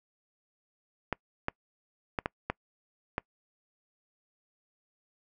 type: clicks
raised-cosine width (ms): 0.5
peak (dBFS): -14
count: 6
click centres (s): 1.127 / 1.484 / 2.188 / 2.259 / 2.5 / 3.181
effects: noise-tail reverb RT60 0.1 s tail -26 dB re dry